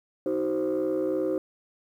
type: chord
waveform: sine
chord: C diminished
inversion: first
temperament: just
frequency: 314 / 376.7 / 523.3 Hz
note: Eb4 / Gb4 / C5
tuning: +16 / +31 / 0 cents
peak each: -27 dBFS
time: 0.26-1.38 s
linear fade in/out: 2 ms
effects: tanh soft clip ceiling -20 dBFS + 10-bit